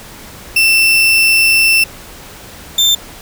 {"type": "tone pair in turn", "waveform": "35% pulse", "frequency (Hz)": [2678, 3575], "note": ["E7", "A7"], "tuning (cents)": [27, 27], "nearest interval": "perfect fourth", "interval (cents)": 500, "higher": "second", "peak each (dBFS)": -6, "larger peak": "neither", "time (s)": [[0.56, 1.84], [2.78, 2.95]], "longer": "first", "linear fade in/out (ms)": 5, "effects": ["pink hiss -34 dBFS RMS until 3.21 s"]}